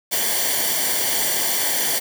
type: noise with comb filter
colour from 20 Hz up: white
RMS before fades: -21 dBFS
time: 0.11-2 s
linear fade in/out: 20 ms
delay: 0.77 ms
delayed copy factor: -0.7
effects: none